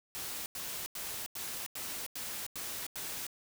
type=noise bursts; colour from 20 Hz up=white; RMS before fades=-40 dBFS; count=8; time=0.15-3.267 s; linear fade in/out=0 ms; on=310 ms; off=91 ms; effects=none